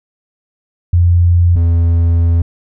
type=tone pair in turn; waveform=sine / triangle; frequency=87.1 / 84.38 Hz; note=F2 / E2; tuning=-4 / +41 cents; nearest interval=minor second; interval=55 cents; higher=first; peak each=-6 dBFS; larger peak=neither; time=0.93-1.56 / 1.56-2.42 s; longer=second; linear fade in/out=5 ms; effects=none